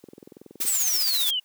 click train, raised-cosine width 3 ms, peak -22 dBFS, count 14, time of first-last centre 0.04-0.65 s, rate 21.3 Hz
blue noise with tremolo, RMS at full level -24 dBFS, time 0.6-1.31 s, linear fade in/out 10 ms, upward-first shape triangle, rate 15 Hz, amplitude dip 55%
sine exponential sweep, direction down, 8440 to 2860 Hz, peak -23 dBFS, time 0.66-1.4 s, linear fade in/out 10 ms
effects white hiss -64 dBFS RMS until 1.44 s + high-pass 400 Hz 12 dB/octave

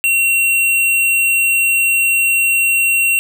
square tone, 2736 Hz, F7, 36 cents flat, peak -12 dBFS, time 0.04-3.19 s, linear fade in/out 0 ms, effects none

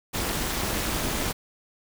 pink noise with amplitude modulation, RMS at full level -24 dBFS, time 0.13-1.33 s, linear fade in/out 20 ms, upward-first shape sine, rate 280 Hz, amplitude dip 85%, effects none

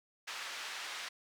pink band-pass noise, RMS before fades -43 dBFS, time 0.27-1.09 s, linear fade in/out 10 ms, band 1300 to 5200 Hz, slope 12 dB/octave, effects none

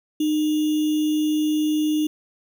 sine tone with sample-and-hold, 305.5 Hz, D#4, 32 cents flat, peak -18 dBFS, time 0.2-2.07 s, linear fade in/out 5 ms, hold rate 3150 Hz, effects none

